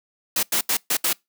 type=noise bursts at uneven times; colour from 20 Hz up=white; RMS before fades=-21 dBFS; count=5; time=0.36-0.43 / 0.52-0.61 / 0.69-0.77 / 0.9-0.97 / 1.04-1.13 s; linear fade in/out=5 ms; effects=noise-tail reverb RT60 0.2 s tail -26 dB re dry + high-pass 150 Hz 12 dB/octave